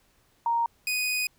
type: tone pair in turn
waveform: sine / sawtooth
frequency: 932.3 / 2489 Hz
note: A#5 / D#7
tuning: 0 / 0 cents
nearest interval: octave + perfect fourth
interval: 1700 cents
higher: second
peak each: -22 / -22 dBFS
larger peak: neither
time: 0.46-0.66 / 0.87-1.27 s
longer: second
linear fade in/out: 2 ms
effects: pink hiss -65 dBFS RMS until 1.38 s